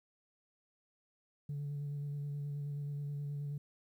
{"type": "tone with vibrato", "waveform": "sine", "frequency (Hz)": 144.2, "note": "D3", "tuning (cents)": -31, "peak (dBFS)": -35, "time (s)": [1.49, 3.58], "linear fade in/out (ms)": 5, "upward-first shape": "square", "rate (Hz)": 9.4, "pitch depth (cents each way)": 15, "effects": ["tanh soft clip ceiling -35 dBFS", "12-bit"]}